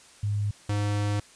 sine / square tone pair in turn, 103.1 / 103.1 Hz, G#2 / G#2, -12 / -12 cents, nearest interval unison, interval 0 cents, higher neither, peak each -24 / -25 dBFS, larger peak first, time 0.23-0.51 / 0.69-1.2 s, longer second, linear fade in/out 5 ms, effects white hiss -53 dBFS RMS until 1.35 s + resampled to 22050 Hz

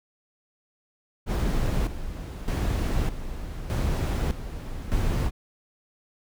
brown noise with tremolo, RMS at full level -24 dBFS, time 1.26-5.31 s, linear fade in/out 50 ms, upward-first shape square, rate 0.82 Hz, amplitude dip 70%, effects none

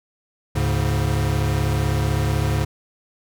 square tone cluster, 73.7 / 105.7 / 141.5 Hz, D2 / G#2 / C#3, +7 / +31 / +36 cents, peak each -24 / -23 / -24 dBFS, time 0.55-2.65 s, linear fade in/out 10 ms, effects none

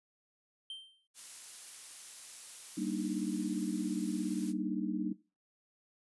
triangle tone with exponential decay, 3136 Hz, G7, in tune, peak -37 dBFS, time 0.7-1.07 s, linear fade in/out 2 ms, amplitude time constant 79 ms
blue noise, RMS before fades -46 dBFS, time 1.14-4.54 s, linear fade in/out 50 ms
sine chord, Eb major seventh, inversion first, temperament equal with one note detuned, 193.52 / 233.1 / 293.7 / 311.1 Hz, G3 / Bb3 / D4 / Eb4, -22 / 0 / 0 / 0 cents, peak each -38 dBFS, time 2.77-5.13 s, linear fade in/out 10 ms
effects noise-tail reverb RT60 0.3 s tail -19 dB re dry + resampled to 24000 Hz

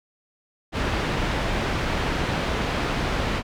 pink low-pass noise, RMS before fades -25 dBFS, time 0.72-3.43 s, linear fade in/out 50 ms, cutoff 3100 Hz, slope 12 dB/octave, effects none

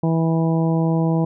harmonic tone, 163.3 Hz, E3, 16 cents flat, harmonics 1 / 2 / 3 / 4 / 5 / 6, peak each -17 / -23 / -27 / -29 / -31 / -33 dBFS, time 0.03-1.25 s, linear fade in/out 5 ms, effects none

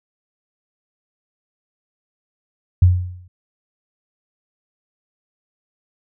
sine tone with exponential decay, 90 Hz, F#2, 47 cents flat, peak -5 dBFS, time 2.82-3.28 s, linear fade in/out 5 ms, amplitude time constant 100 ms, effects none

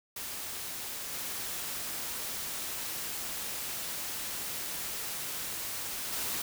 white noise with level steps, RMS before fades -39 / -37 / -34 dBFS, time 0.16-6.42 s, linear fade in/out 5 ms, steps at 1.12 / 6.12 s, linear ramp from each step 10 ms, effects none

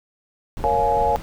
brown noise, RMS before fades -30 dBFS, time 0.57-1.22 s, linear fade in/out 0 ms
sine chord, Bb minor seventh, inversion none, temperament equal with one note detuned, 466.2 / 554.4 / 698.5 / 841.2 Hz, Bb4 / Db5 / F5 / Ab5, 0 / 0 / 0 / +22 cents, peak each -24 / -24 / -23 / -19 dBFS, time 0.64-1.16 s, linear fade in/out 0 ms
effects none

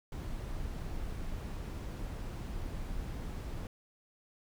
brown noise, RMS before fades -39 dBFS, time 0.12-3.67 s, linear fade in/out 2 ms, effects none

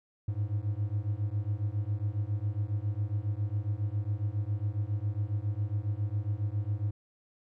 triangle beating tone pair, 100 / 107.3 Hz, G2 / A2, +35 / -43 cents, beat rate 7.3 Hz, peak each -30 dBFS, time 0.28-6.91 s, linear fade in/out 5 ms, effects none

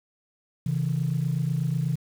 sine tone pair together, 134 / 162.13 Hz, C3 / E3, +42 / -28 cents, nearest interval minor third, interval 330 cents, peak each -25 dBFS, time 0.66-1.96 s, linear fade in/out 5 ms, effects tanh soft clip ceiling -17 dBFS + 8-bit

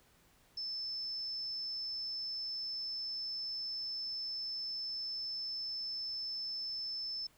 sine tone, 5270 Hz, E8, 1 cent flat, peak -37 dBFS, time 0.57-7.27 s, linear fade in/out 5 ms, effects pink hiss -67 dBFS RMS until 7.37 s

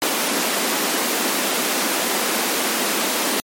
pink high-pass noise, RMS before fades -21 dBFS, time 0.02-3.4 s, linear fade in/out 0 ms, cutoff 210 Hz, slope 48 dB/octave, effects MP3 64 kbps

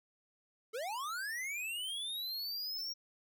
square linear sweep, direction up, 414.4 to 5630 Hz, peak -38 dBFS, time 0.73-2.94 s, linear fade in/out 20 ms, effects none

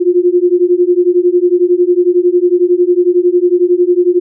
sine beating tone pair, 350 / 361 Hz, F4 / F#4, +4 / -43 cents, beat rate 11 Hz, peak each -10 dBFS, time 0-4.2 s, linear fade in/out 20 ms, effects none

